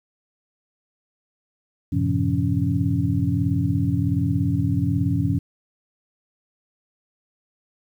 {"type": "tone cluster", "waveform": "sine", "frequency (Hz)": [92.4, 109.2, 130.5, 171.9, 279.5], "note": ["F#2", "A2", "C3", "F3", "C#4"], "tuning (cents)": [-2, -13, -4, -27, 14], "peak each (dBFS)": -25, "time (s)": [1.92, 5.39], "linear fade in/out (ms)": 10, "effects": ["9-bit"]}